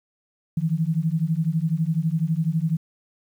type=beating tone pair; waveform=sine; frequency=155.7 / 167.7 Hz; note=D#3 / E3; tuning=+2 / +30 cents; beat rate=12 Hz; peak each=-23 dBFS; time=0.57-2.77 s; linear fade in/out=5 ms; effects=9-bit